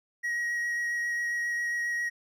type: tone with vibrato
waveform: triangle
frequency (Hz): 1898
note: A#6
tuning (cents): +31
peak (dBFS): -26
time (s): 0.23-2.1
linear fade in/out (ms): 20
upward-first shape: sine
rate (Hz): 7.4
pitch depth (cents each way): 10
effects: none